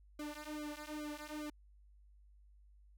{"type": "tone with flanger", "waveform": "sawtooth", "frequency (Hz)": 300, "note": "D4", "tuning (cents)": 37, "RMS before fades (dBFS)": -45, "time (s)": [0.19, 1.5], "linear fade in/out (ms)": 5, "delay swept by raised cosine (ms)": [1.1, 3.7], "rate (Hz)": 2.4, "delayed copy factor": -0.95, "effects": ["added 50 Hz sine -60 dBFS peak until 2.97 s"]}